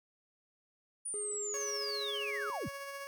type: linear sweep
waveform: sine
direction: down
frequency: 9570 to 47.09 Hz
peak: -36 dBFS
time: 1.05-2.69 s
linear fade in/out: 10 ms
type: tone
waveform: triangle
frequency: 415.3 Hz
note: G#4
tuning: in tune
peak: -38 dBFS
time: 1.14-2.5 s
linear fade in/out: 0 ms
type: tone with tremolo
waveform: 15% pulse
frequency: 557 Hz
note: C#5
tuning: 8 cents sharp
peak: -34 dBFS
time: 1.54-3.07 s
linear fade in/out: 0 ms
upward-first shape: sine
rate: 15 Hz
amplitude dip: 30%
effects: none